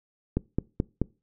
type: click train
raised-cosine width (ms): 3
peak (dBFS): -11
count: 4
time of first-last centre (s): 0.37-1.017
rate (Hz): 4.64
effects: noise-tail reverb RT60 0.3 s tail -23 dB re dry